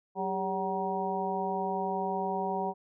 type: harmonic tone with a mistuned harmonic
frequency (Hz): 189.2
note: F#3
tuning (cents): +39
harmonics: 1 / 2 / 3 / 4 / 5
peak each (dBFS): -37 / -35 / -39 / -33 / -35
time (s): 0.15-2.74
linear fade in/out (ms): 50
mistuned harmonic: 2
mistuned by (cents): +84
effects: none